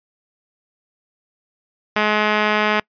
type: tone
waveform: 5% pulse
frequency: 211.9 Hz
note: G#3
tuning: 35 cents sharp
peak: -4 dBFS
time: 1.96-2.8 s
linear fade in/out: 5 ms
effects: noise-tail reverb RT60 0.1 s tail -26 dB re dry + resampled to 11025 Hz